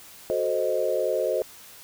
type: chord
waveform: sine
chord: F# diminished seventh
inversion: none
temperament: equal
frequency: 370 / 440 / 523.3 / 622.3 Hz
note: F#4 / A4 / C5 / Eb5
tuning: 0 / 0 / 0 / 0 cents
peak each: -30 / -29 / -26 / -27 dBFS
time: 0.3-1.42 s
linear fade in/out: 0 ms
effects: white hiss -47 dBFS RMS until 1.83 s